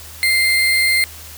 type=tone with sample-and-hold; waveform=sine; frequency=2093 Hz; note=C7; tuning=in tune; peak=-12 dBFS; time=0.23-1.04 s; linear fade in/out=0 ms; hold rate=6300 Hz; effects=added 78 Hz sine -39 dBFS peak until 1.37 s + white hiss -37 dBFS RMS until 1.37 s